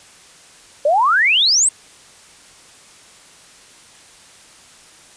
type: exponential sweep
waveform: sine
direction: up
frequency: 555 to 8600 Hz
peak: -11 dBFS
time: 0.85-1.69 s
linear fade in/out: 5 ms
effects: white hiss -45 dBFS RMS until 5.16 s + resampled to 22050 Hz